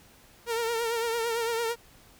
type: tone with vibrato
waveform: sawtooth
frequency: 461.6 Hz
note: A#4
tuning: 17 cents flat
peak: -23 dBFS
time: 0.46-1.76 s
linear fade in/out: 50 ms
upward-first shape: triangle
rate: 8.9 Hz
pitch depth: 62 cents each way
effects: pink hiss -56 dBFS RMS until 2.19 s